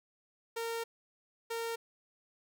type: tone pair in turn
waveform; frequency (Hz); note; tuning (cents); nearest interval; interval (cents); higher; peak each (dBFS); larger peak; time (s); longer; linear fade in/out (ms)
sawtooth; 460 / 460; A#4 / A#4; -23 / -23; unison; 0; neither; -31 / -31; neither; 0.56-0.84 / 1.5-1.76; first; 10
effects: none